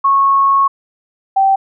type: tone pair in turn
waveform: sine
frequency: 1099 / 777.1 Hz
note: C#6 / G5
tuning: -15 / -15 cents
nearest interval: tritone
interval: 600 cents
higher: first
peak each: -8 dBFS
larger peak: neither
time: 0.04-0.68 / 1.36-1.56 s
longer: first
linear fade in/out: 10 ms
effects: none